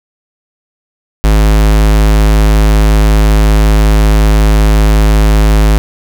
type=tone; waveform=square; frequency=52.7 Hz; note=G#1; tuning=26 cents sharp; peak=-5 dBFS; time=1.24-5.78 s; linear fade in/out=0 ms; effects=none